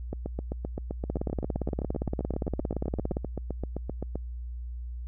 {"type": "two click trains", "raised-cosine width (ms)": 2, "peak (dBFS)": [-16, -19], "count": [37, 32], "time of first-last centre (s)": [[1.1, 3.169], [0.13, 4.156]], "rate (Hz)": [17.4, 7.7], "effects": ["added 60 Hz sine -34 dBFS peak until 5.07 s"]}